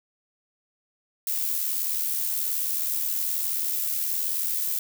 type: noise with amplitude modulation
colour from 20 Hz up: violet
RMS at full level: -25 dBFS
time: 1.27-4.79 s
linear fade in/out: 2 ms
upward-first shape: sine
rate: 78.8 Hz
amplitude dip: 45%
effects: none